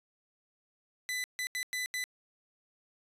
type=tone bursts at uneven times; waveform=sawtooth; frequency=2000 Hz; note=B6; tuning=21 cents sharp; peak=-29 dBFS; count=5; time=1.09-1.24 / 1.39-1.47 / 1.55-1.63 / 1.73-1.86 / 1.94-2.04 s; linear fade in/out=0 ms; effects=resampled to 32000 Hz